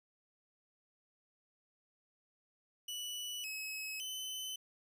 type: tone with pitch steps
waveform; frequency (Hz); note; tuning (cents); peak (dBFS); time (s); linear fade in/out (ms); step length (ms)
sawtooth; 2957 / 2565 / 3037; F#7 / E7 / F#7; -2 / -48 / +44; -37; 2.88-4.56; 5; 560
effects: none